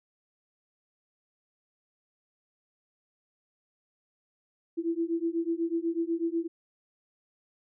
sine beating tone pair, 329.6 / 337.7 Hz, E4 / E4, 0 / +42 cents, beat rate 8.1 Hz, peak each -30 dBFS, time 4.77-6.48 s, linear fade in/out 20 ms, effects none

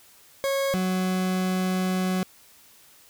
40% pulse tone pair in turn, 548 / 185.37 Hz, C#5 / F#3, -20 / +3 cents, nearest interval octave + perfect fifth, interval 1877 cents, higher first, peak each -22 dBFS, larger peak neither, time 0.44-0.74 / 0.74-2.23 s, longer second, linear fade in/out 0 ms, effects white hiss -54 dBFS RMS until 3.09 s

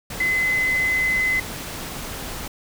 sine tone in noise, 2036 Hz, C7, 48 cents flat, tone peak -18 dBFS, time 0.2-1.4 s, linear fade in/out 5 ms, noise pink, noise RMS -32 dBFS, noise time 0.1-2.48 s, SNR +11 dB, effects none

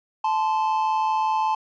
triangle tone pair together, 872 / 1037 Hz, A5 / C6, -16 / -16 cents, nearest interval minor third, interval 300 cents, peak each -19 / -24 dBFS, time 0.24-1.55 s, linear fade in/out 5 ms, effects resampled to 16000 Hz

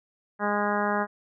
harmonic tone with a mistuned harmonic, 206.1 Hz, G#3, 13 cents flat, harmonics 1 / 2 / 3 / 4 / 5 / 6 / 7 / 8 / 9, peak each -30 / -32 / -31 / -30 / -32 / -33 / -34 / -33 / -40 dBFS, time 0.39-1.07 s, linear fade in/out 50 ms, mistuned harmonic 9, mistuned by +32 cents, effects none

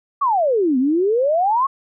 sine exponential two-way sweep, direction down then up, 1174.7 to 246.9 to 1122 Hz, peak -14 dBFS, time 0.21-1.67 s, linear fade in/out 10 ms, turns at 0.78 s, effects none

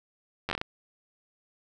slowing click train, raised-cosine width 0.3 ms, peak -14 dBFS, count 7, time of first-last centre 0.49-0.614 s, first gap 10 ms, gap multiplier 1.29, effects none

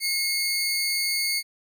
sawtooth tone pair together, 2162 / 4581 Hz, C#7 / D8, -44 / -44 cents, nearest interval octave + minor second, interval 1300 cents, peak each -23 dBFS, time 0-1.43 s, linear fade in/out 50 ms, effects none

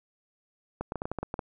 clicks, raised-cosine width 1 ms, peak -18 dBFS, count 10, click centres 0.81 / 0.921 / 0.957 / 1.019 / 1.055 / 1.116 / 1.187 / 1.23 / 1.341 / 1.392 s, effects none

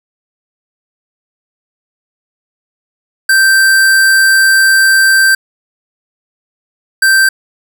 square tone pair in turn, 1564 / 1564 Hz, G6 / G6, -4 / -4 cents, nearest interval unison, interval 0 cents, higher neither, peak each -6 dBFS, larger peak neither, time 3.29-5.35 / 7.02-7.29 s, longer first, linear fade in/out 5 ms, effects none

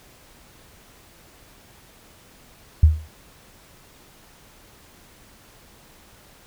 sine tone with exponential decay, 77.78 Hz, D#2, in tune, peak -6 dBFS, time 2.83-3.08 s, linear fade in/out 5 ms, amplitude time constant 54 ms, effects pink hiss -51 dBFS RMS until 6.46 s

